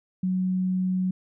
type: tone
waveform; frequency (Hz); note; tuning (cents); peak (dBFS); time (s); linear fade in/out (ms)
sine; 185.1; F#3; +1; -22; 0.23-1.11; 5
effects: none